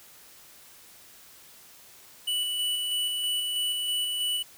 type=tone with tremolo; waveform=square; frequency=2960 Hz; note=F#7; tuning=in tune; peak=-26 dBFS; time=2.27-4.43 s; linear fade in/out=10 ms; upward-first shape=square; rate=3.1 Hz; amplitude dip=25%; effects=white hiss -52 dBFS RMS until 4.57 s